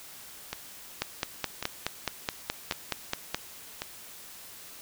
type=two click trains; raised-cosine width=0.2 ms; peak=-15 / -10 dBFS; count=4 / 12; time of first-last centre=0.53-3.819 / 1.02-3.346 s; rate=0.912 / 4.73 Hz; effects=white hiss -47 dBFS RMS until 4.81 s